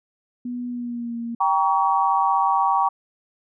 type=tone with pitch glide; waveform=sine; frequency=244.7 to 233.4 Hz; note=B3 to A#3; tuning=-16 to +2 cents; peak=-26 dBFS; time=0.45-1.35 s; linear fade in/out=5 ms; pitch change=-82 cents; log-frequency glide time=0.69-1.16 s
type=chord; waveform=sine; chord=G diminished; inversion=none; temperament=just; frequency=784 / 940.8 / 1128.9 Hz; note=G5 / Bb5 / Db6; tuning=0 / +16 / +31 cents; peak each=-21 dBFS; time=1.4-2.89 s; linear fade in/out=10 ms
effects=none